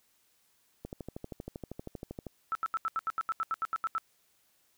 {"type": "click train", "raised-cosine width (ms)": 2, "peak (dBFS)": -26, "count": 19, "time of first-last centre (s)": [0.85, 2.267], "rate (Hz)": 12.7}
{"type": "tone bursts", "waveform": "sine", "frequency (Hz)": 1318.5, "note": "E6", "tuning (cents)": 0, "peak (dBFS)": -28, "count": 14, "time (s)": [2.52, 3.981], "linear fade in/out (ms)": 0, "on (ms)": 31, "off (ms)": 79}
{"effects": ["white hiss -70 dBFS RMS until 4.77 s"]}